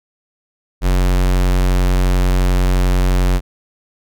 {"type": "tone", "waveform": "square", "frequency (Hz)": 45.7, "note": "F#1", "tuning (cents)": -21, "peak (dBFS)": -12, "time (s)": [0.81, 3.41], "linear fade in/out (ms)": 50, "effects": []}